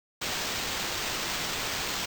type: noise with sample-and-hold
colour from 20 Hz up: white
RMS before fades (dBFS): -32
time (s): 0.21-2.06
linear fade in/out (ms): 10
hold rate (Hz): 11025
effects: none